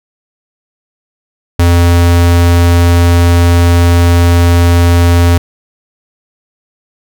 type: tone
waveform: square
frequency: 86.3 Hz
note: F2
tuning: 20 cents flat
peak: -5 dBFS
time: 1.59-5.38 s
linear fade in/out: 5 ms
effects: none